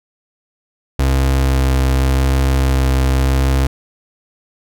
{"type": "tone with vibrato", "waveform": "35% pulse", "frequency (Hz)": 66.2, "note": "C2", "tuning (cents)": 21, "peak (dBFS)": -10, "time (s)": [0.99, 3.67], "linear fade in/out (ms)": 5, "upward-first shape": "sine", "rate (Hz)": 0.88, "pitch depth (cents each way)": 13, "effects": []}